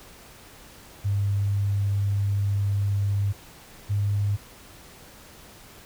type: tone pair in turn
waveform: sine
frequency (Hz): 100.3 / 101.7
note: G2 / G#2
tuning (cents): +40 / -36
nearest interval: unison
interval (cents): 24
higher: second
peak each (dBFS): -21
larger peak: neither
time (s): 1.04-3.33 / 3.89-4.37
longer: first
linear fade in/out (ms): 20
effects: pink hiss -48 dBFS RMS until 5.85 s